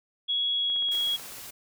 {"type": "tone with pitch glide", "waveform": "sine", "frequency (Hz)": [3340, 3315], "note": ["G#7", "G#7"], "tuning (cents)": [9, -4], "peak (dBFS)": -24, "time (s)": [0.28, 1.17], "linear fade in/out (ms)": 20, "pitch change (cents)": -13, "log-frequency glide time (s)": [0.54, 0.83]}
{"type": "click train", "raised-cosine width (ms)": 0.5, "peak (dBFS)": -33, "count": 12, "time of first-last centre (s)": [0.7, 1.383], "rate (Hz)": 16.1}
{"type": "noise", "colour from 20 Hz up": "white", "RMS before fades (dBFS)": -42, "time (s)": [0.91, 1.51], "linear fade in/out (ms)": 10}
{"effects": []}